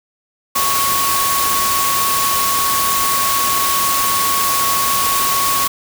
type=tone in noise; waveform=sine; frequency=1108.7 Hz; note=C#6; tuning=in tune; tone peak=-17 dBFS; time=0.55-5.68 s; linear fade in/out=10 ms; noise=white; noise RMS=-18 dBFS; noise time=0.55-5.68 s; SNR=-2 dB; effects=none